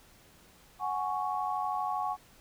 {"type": "chord", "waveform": "sine", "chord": "F# suspended second", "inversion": "none", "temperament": "just", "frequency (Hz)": [740, 832.5, 1110], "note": ["F#5", "G#5", "C#6"], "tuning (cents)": [0, 4, 2], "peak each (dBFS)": -34, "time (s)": [0.79, 2.17], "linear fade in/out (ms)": 50, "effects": ["pink hiss -59 dBFS RMS until 2.4 s"]}